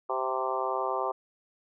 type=harmonic tone with a mistuned harmonic; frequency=130.2 Hz; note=C3; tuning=8 cents flat; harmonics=3 / 4 / 5 / 6 / 7 / 8 / 9; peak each=-35 / -35 / -35 / -35 / -35 / -35 / -35 dBFS; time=0.09-1.12 s; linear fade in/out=10 ms; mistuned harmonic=5; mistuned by=+20 cents; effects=none